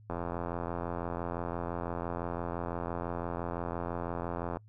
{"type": "click train", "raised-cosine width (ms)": 1, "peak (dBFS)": -21, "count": 385, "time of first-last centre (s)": [0.1, 4.57], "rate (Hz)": 85.9, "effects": ["noise-tail reverb RT60 0.1 s tail -26 dB re dry", "added 107 Hz sine -53 dBFS peak until 4.68 s"]}